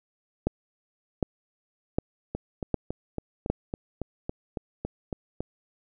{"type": "two click trains", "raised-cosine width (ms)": 2, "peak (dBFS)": [-17, -10], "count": [12, 5], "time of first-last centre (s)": [[2.35, 5.406], [0.47, 3.5]], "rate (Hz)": [3.6, 1.32], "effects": []}